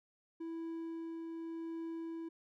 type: tone with tremolo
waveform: triangle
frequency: 329.4 Hz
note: E4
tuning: 1 cent flat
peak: -37 dBFS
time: 0.4-2.29 s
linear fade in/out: 10 ms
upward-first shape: triangle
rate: 0.87 Hz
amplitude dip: 25%
effects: none